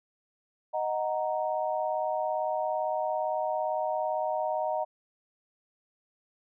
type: chord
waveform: sine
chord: D# minor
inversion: none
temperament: equal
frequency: 622.3 / 740 / 932.3 Hz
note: D#5 / F#5 / A#5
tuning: 0 / 0 / 0 cents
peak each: -30 / -32 / -33 dBFS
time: 0.73-4.85 s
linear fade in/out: 20 ms
effects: none